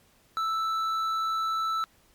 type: tone with hard clipping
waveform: sine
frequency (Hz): 1318.5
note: E6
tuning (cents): 0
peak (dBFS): -27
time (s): 0.37-1.84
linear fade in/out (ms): 0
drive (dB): 6
effects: pink hiss -62 dBFS RMS until 2.14 s + MP3 96 kbps